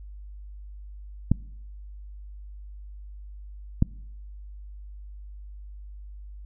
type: clicks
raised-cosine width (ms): 5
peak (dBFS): -6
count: 2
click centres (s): 1.316 / 3.824
effects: noise-tail reverb RT60 0.8 s tail -24 dB re dry + added 50 Hz sine -39 dBFS peak until 6.45 s